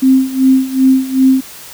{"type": "tone with tremolo", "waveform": "sine", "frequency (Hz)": 263.1, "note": "C4", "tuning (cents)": 10, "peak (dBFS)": -4, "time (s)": [0.02, 1.41], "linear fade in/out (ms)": 10, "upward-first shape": "sine", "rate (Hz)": 2.6, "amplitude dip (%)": 85, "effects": ["white hiss -33 dBFS RMS until 1.73 s"]}